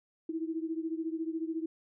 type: beating tone pair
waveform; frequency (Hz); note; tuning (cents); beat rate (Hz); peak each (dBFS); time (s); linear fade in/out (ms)
sine; 320 / 334; D#4 / E4; +49 / +23; 14; -34 / -37; 0.29-1.66; 5
effects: none